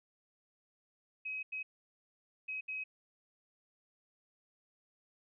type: tone bursts at uneven times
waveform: sine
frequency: 2540 Hz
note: D#7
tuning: 35 cents sharp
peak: -37 dBFS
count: 4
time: 1.25-1.43 / 1.52-1.63 / 2.48-2.61 / 2.68-2.84 s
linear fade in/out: 10 ms
effects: none